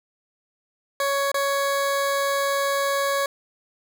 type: tone with dropouts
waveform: 20% pulse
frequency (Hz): 557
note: C#5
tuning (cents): +8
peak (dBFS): -16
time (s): 1-3.26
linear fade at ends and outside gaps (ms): 2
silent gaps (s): 1.317-1.343
effects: none